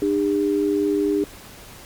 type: tone pair together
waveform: sine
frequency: 302.2 / 402.2 Hz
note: D4 / G4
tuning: +50 / +44 cents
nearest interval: perfect fourth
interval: 494 cents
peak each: -20 dBFS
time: 0.02-1.24 s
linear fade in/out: 2 ms
effects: pink hiss -42 dBFS RMS until 1.85 s + MP3 96 kbps